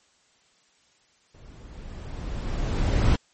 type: noise with level ramp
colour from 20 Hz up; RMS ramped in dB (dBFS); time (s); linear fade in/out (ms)
brown; -48 to -18; 1.34-3.16; 5
effects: white hiss -63 dBFS RMS until 3.33 s + MP3 32 kbps